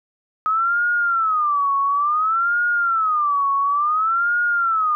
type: tone with vibrato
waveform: sine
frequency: 1260 Hz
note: D#6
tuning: 21 cents sharp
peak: -16 dBFS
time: 0.46-4.95 s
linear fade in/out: 0 ms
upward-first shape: sine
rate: 0.57 Hz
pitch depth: 220 cents each way
effects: none